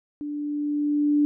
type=tone with level ramp; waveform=sine; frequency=293.7 Hz; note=D4; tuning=in tune; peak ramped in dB=-29 to -16 dBFS; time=0.21-1.25 s; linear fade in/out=0 ms; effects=none